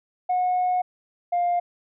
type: tone pair in turn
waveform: sine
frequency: 728 / 702.8 Hz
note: F#5 / F5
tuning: -28 / +11 cents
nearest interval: minor second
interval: 61 cents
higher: first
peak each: -18 dBFS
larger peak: neither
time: 0.29-0.82 / 1.32-1.6 s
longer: first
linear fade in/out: 10 ms
effects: tanh soft clip ceiling -17 dBFS